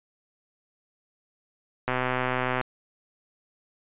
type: click train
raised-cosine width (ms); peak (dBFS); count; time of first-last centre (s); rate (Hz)
0.5; -11; 94; 1.88-2.612; 127
effects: resampled to 8000 Hz